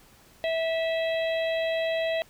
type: harmonic tone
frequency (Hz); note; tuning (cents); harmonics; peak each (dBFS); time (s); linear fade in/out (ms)
653; E5; -17; 1 / 3 / 4 / 5 / 6; -25 / -35 / -37 / -39 / -41; 0.44-2.22; 0
effects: pink hiss -56 dBFS RMS until 2.29 s